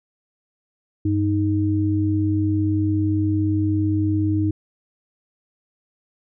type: tone pair together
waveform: sine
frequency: 98 / 311.5 Hz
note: G2 / D#4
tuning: 0 / +2 cents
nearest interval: octave + minor sixth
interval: 2002 cents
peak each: -20 dBFS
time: 1.05-4.51 s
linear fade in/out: 5 ms
effects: none